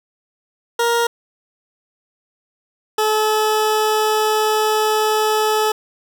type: tone pair in turn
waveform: 20% pulse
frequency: 469.4 / 430.9 Hz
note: A#4 / A4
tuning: +12 / -36 cents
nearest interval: minor second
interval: 148 cents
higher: first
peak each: -10 dBFS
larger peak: neither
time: 0.79-1.07 / 2.98-5.72 s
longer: second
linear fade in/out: 5 ms
effects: none